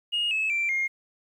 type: tone with pitch steps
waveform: sine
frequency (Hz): 2861 / 2593 / 2351 / 2131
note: F7 / E7 / D7 / C7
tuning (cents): +41 / -29 / +1 / +31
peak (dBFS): -22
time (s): 0.12-0.88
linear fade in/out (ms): 20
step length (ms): 190
effects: tanh soft clip ceiling -20 dBFS + 10-bit